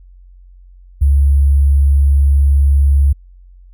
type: tone with sample-and-hold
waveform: sine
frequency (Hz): 69.8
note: C#2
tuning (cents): +13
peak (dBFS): -7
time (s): 1.01-3.13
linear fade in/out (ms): 10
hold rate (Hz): 11025
effects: added 45 Hz sine -38 dBFS peak until 3.73 s